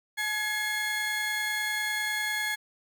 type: tone cluster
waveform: 35% pulse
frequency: 856 / 1682 / 2145 Hz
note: A5 / G#6 / C7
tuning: -48 / +22 / +42 cents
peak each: -36 / -28 / -31 dBFS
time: 0.17-2.56 s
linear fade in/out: 20 ms
effects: none